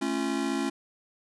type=chord; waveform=square; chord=A augmented; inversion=none; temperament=just; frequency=220 / 275 / 343.8 Hz; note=A3 / C#4 / E#4; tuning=0 / -14 / -27 cents; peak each=-34 / -30 / -33 dBFS; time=0.01-0.7 s; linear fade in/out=10 ms; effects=resampled to 24000 Hz